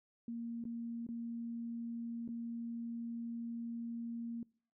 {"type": "tone with dropouts", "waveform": "sine", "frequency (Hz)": 233.1, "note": "A#3", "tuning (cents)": 0, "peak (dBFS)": -39, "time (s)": [0.28, 4.43], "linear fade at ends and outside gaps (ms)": 2, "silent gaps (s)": [[0.64, 0.652], [1.067, 1.088], [2.278, 2.288]], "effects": ["noise-tail reverb RT60 0.5 s tail -25 dB re dry"]}